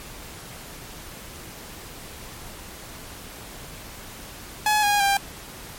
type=tone with pitch steps; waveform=sawtooth; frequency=847 / 820.5 / 794.9 Hz; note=G#5 / G#5 / G5; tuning=+34 / -21 / +24 cents; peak=-14 dBFS; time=4.66-5.17 s; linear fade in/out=2 ms; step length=170 ms; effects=pink hiss -40 dBFS RMS until 5.78 s + MP3 64 kbps